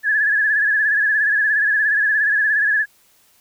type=tone with vibrato; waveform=sine; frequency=1700 Hz; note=G#6; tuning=40 cents sharp; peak=-14 dBFS; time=0.03-2.86 s; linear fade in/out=50 ms; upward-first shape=sine; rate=17 Hz; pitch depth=66 cents each way; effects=white hiss -56 dBFS RMS until 3.4 s